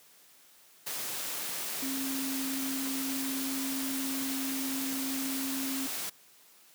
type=tone in noise; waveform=sine; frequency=268.1 Hz; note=C4; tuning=42 cents sharp; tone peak=-33 dBFS; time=1.82-5.87 s; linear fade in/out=10 ms; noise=white; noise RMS=-36 dBFS; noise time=0.86-6.1 s; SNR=0 dB; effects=white hiss -59 dBFS RMS until 6.74 s + high-pass 150 Hz 12 dB/octave

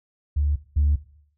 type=tone pair in turn; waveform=sine; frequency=73 / 73 Hz; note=D2 / D2; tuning=-10 / -10 cents; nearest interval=unison; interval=0 cents; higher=neither; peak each=-18 / -15 dBFS; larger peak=second; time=0.36-0.56 / 0.76-0.96 s; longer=neither; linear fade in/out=10 ms; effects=noise-tail reverb RT60 0.6 s tail -17 dB re dry + tanh soft clip ceiling -13 dBFS

